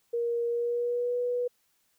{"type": "tone with pitch glide", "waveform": "sine", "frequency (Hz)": [471, 489.3], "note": ["A#4", "B4"], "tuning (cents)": [18, -16], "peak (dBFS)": -26, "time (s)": [0.13, 1.48], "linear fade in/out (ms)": 10, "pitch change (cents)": 66, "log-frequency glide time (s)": [0.47, 1.17], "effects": ["white hiss -71 dBFS RMS until 1.98 s"]}